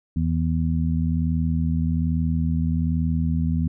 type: harmonic tone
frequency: 81.2 Hz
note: E2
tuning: 26 cents flat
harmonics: 1 / 2 / 3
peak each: -23 / -23 / -26 dBFS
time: 0.16-3.68 s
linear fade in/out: 5 ms
effects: none